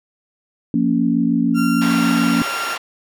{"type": "chord", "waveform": "sine", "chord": "Bb minor", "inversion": "second", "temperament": "just", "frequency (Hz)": [174.81, 233.1, 279.7], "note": ["F3", "Bb3", "Db4"], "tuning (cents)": [2, 0, 16], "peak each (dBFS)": [-21, -17, -18], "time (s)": [0.74, 2.42], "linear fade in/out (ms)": 2}
{"type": "tone", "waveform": "35% pulse", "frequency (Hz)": 1379, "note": "F6", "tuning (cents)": -22, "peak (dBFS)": -21, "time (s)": [1.54, 2.78], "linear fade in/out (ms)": 50}
{"type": "band-pass noise", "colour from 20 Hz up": "pink", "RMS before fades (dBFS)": -27, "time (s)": [1.81, 2.78], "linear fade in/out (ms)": 10, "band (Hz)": [660, 4000], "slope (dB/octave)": 12}
{"effects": []}